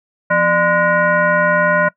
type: tone with frequency modulation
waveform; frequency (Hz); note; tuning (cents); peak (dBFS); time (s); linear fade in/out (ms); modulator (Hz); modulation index
sine; 1027; C6; -33; -11; 0.3-1.89; 10; 427; 1.7
effects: noise-tail reverb RT60 0.1 s tail -21 dB re dry